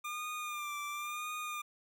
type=tone with vibrato; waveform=25% pulse; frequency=1200 Hz; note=D6; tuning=37 cents sharp; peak=-34 dBFS; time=0.04-1.62 s; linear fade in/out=10 ms; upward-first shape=sine; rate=0.96 Hz; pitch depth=43 cents each way; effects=none